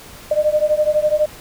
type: beating tone pair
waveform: sine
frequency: 601 / 613 Hz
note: D5 / D#5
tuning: +40 / -26 cents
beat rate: 12 Hz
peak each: -16 / -17 dBFS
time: 0.31-1.26 s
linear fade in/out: 5 ms
effects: pink hiss -39 dBFS RMS until 1.4 s